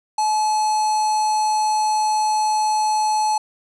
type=tone with notch filter; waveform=square; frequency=858 Hz; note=A5; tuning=44 cents flat; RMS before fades=-19 dBFS; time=0.18-3.38 s; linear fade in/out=5 ms; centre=2400 Hz; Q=1.3; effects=resampled to 22050 Hz + 8-bit